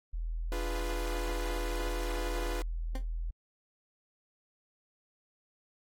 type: tone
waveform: sine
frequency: 41.09 Hz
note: E1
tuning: 5 cents flat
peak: -32 dBFS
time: 0.13-3.31 s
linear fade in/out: 10 ms
type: chord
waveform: sawtooth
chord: D diminished seventh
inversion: none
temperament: equal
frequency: 293.7 / 349.2 / 415.3 / 493.9 Hz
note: D4 / F4 / Ab4 / Cb5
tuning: 0 / 0 / 0 / 0 cents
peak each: -40 / -36 / -41 / -36 dBFS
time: 0.52-2.62 s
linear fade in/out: 0 ms
type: tone with exponential decay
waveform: 20% pulse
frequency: 261.6 Hz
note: C4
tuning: in tune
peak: -31 dBFS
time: 2.95-3.05 s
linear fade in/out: 2 ms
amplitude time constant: 20 ms
effects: AAC 48 kbps